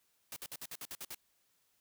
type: noise bursts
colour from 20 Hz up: white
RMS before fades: -44 dBFS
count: 9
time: 0.32-1.147 s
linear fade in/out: 2 ms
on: 43 ms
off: 55 ms
effects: white hiss -75 dBFS RMS until 1.8 s